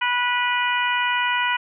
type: harmonic tone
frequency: 489.8 Hz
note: B4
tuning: 14 cents flat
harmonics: 2 / 3 / 4 / 5 / 6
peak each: -23 / -25 / -26 / -27 / -28 dBFS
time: 0.01-1.57 s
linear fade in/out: 10 ms
effects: none